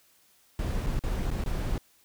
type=noise with dropouts; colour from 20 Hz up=brown; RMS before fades=-29 dBFS; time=0.59-1.78 s; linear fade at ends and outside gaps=1 ms; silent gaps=0.864-0.868 / 0.992-1.037 / 1.304-1.313 / 1.439-1.461 s; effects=white hiss -63 dBFS RMS until 2.04 s